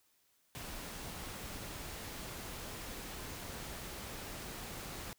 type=noise; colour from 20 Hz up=pink; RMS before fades=-45 dBFS; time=0.55-5.13 s; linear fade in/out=0 ms; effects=white hiss -73 dBFS RMS until 5.18 s